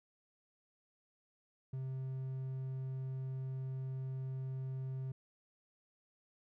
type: tone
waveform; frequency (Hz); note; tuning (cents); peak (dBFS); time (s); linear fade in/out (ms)
triangle; 131.7; C3; +12; -36; 1.73-5.12; 5
effects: none